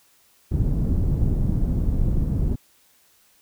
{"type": "low-pass noise", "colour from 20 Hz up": "pink", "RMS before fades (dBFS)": -21, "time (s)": [0.51, 2.56], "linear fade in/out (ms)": 10, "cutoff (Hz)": 180, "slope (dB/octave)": 12, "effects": ["white hiss -59 dBFS RMS until 3.41 s"]}